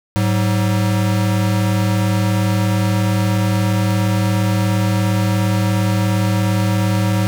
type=tone pair together; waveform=square; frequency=105.56 / 188.3 Hz; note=G#2 / F#3; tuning=+29 / +31 cents; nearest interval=minor seventh; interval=1002 cents; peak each=-16 / -20 dBFS; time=0.16-7.27 s; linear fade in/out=0 ms; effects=none